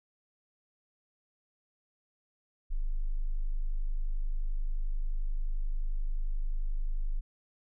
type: tone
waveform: sine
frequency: 25.69 Hz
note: G#0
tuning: 18 cents flat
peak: -27 dBFS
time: 2.7-7.21 s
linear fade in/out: 20 ms
effects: none